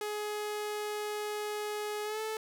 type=tone with pitch glide; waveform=sawtooth; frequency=420 to 437.1 Hz; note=G#4 to A4; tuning=+19 to -11 cents; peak=-30 dBFS; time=0.01-2.37 s; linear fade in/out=2 ms; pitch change=+70 cents; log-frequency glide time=2.04-2.21 s; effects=none